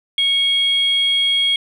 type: tone pair together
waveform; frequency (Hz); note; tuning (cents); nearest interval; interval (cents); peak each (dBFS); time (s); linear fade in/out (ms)
sine; 2217 / 3280; C#7 / G#7; 0 / -22; perfect fifth; 678; -22 / -13; 0.18-1.56; 2
effects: tanh soft clip ceiling -9 dBFS